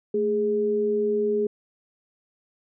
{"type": "tone pair together", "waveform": "sine", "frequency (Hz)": [220, 415.3], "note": ["A3", "G#4"], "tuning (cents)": [0, 0], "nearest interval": "major seventh", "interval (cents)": 1100, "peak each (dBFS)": [-29, -21], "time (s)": [0.14, 1.47], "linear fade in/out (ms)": 5, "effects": []}